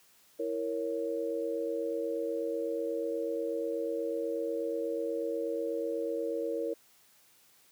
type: chord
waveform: sine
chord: A# diminished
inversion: second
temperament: equal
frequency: 329.6 / 466.2 / 554.4 Hz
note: E4 / A#4 / C#5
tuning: 0 / 0 / 0 cents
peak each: -37 / -33 / -36 dBFS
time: 0.39-6.74 s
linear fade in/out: 10 ms
effects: white hiss -63 dBFS RMS until 7.71 s + high-pass 100 Hz 12 dB/octave